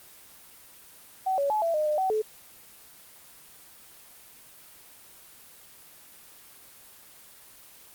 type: tone with pitch steps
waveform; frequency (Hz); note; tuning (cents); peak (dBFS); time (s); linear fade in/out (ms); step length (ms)
sine; 758 / 562 / 854 / 668 / 611 / 604 / 759 / 432; F#5 / C#5 / G#5 / E5 / D#5 / D5 / F#5 / A4; +42 / +24 / +48 / +23 / -32 / +48 / +44 / -32; -23; 1.26-2.22; 10; 120
effects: white hiss -51 dBFS RMS until 7.94 s + Opus 24 kbps